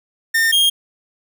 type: tone pair in turn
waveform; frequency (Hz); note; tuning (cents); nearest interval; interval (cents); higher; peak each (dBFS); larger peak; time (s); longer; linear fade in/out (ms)
45% pulse; 1815 / 3234; A#6 / G#7; -47 / -47; minor seventh; 1000; second; -13 / -11; second; 0.34-0.52 / 0.52-0.7; neither; 10
effects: none